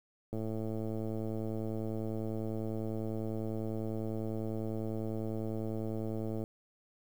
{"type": "click train", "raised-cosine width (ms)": 2, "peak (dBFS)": -25, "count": 673, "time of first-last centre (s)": [0.33, 6.439], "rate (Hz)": 110, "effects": ["9-bit"]}